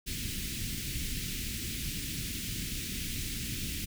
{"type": "band-stop noise", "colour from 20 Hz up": "pink", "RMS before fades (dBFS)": -36, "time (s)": [0.06, 3.86], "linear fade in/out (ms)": 20, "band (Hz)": [290, 2200], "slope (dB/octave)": 24, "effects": []}